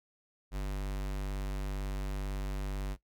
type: tone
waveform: square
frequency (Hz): 48.96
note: G1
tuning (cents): -1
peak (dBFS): -34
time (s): 0.51-2.97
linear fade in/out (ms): 50
effects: noise-tail reverb RT60 0.1 s tail -17 dB re dry